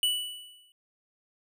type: tone with exponential decay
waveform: square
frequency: 2960 Hz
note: F#7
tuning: in tune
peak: -22 dBFS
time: 0.03-0.72 s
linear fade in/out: 1 ms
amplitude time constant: 150 ms
effects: none